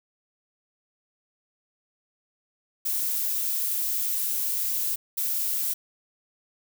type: noise bursts at uneven times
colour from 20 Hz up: violet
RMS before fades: -27 dBFS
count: 2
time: 2.85-4.96 / 5.17-5.74 s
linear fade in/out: 10 ms
effects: none